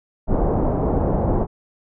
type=low-pass noise; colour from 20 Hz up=pink; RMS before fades=-19 dBFS; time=0.27-1.47 s; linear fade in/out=50 ms; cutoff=820 Hz; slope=24 dB/octave; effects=none